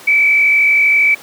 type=tone with frequency modulation; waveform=sine; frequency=2300 Hz; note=D7; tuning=37 cents flat; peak=-8 dBFS; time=0.07-1.15 s; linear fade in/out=10 ms; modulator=47.4 Hz; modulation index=0.89; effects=pink hiss -36 dBFS RMS until 1.22 s + high-pass 300 Hz 12 dB/octave